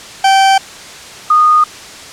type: tone pair in turn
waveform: 40% pulse / sine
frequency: 776 / 1231.8 Hz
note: G5 / D#6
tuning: -18 / -18 cents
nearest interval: minor sixth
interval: 800 cents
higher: second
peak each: -5 dBFS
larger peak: neither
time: 0.24-0.58 / 1.3-1.64 s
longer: neither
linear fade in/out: 5 ms
effects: white hiss -31 dBFS RMS until 2.12 s + low-pass 7000 Hz 12 dB/octave